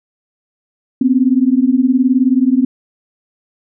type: beating tone pair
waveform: sine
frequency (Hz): 248.2 / 267.2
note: B3 / C4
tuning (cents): +9 / +36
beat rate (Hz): 19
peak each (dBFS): -12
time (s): 1.01-2.65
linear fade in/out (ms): 5
effects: none